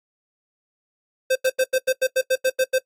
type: tone bursts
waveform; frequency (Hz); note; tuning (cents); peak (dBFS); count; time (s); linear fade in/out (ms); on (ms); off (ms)
square; 520; C5; -11; -17; 11; 1.3-2.786; 10; 56; 87
effects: noise-tail reverb RT60 0.1 s tail -21 dB re dry + AAC 48 kbps